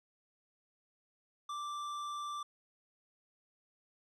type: tone with tanh clipping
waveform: sine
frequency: 1174.7 Hz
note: D6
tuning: in tune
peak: -40 dBFS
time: 1.49-2.43 s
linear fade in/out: 5 ms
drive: 13 dB
effects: none